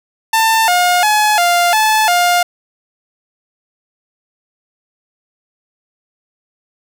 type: tone with pitch steps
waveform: sawtooth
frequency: 893 / 714 / 848 / 699 / 867 / 706 Hz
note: A5 / F5 / G#5 / F5 / A5 / F5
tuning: +25 / +38 / +36 / +1 / -26 / +19 cents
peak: -6 dBFS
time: 0.33-2.43 s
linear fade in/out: 5 ms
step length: 350 ms
effects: none